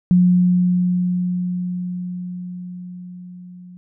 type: tone with level ramp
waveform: sine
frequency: 179.5 Hz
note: F3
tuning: 48 cents sharp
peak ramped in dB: -9 to -37 dBFS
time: 0.11-3.77 s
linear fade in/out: 0 ms
effects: none

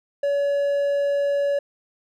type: tone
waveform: triangle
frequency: 567 Hz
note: C#5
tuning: 39 cents sharp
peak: -17 dBFS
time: 0.23-1.59 s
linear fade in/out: 5 ms
effects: none

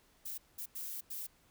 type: noise bursts at uneven times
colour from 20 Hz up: violet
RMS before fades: -42 dBFS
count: 4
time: 0.25-0.38 / 0.58-0.66 / 0.75-1.01 / 1.1-1.27 s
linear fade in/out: 10 ms
effects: pink hiss -68 dBFS RMS until 1.5 s

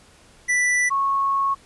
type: tone pair in turn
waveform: square / sine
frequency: 1975.5 / 1099.5 Hz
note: B6 / C#6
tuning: 0 / -14 cents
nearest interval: minor seventh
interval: 1014 cents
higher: first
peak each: -18 dBFS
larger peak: neither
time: 0.48-0.9 / 0.9-1.55 s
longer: second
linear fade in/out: 20 ms
effects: pink hiss -52 dBFS RMS until 1.65 s + resampled to 24000 Hz

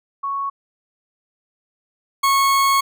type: tone pair in turn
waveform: sine / 40% pulse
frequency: 1108.7 / 1098.5 Hz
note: C#6 / C#6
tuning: 0 / -16 cents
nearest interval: unison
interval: 16 cents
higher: first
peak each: -21 / -13 dBFS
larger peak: second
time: 0.23-0.5 / 2.23-2.81 s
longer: second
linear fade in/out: 10 ms
effects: none

